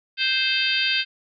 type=harmonic tone; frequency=523 Hz; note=C5; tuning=1 cent flat; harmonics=3 / 4 / 5 / 6 / 7 / 8 / 9; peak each=-27 / -32 / -24 / -26 / -27 / -34 / -28 dBFS; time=0.17-1.05 s; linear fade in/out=50 ms; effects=none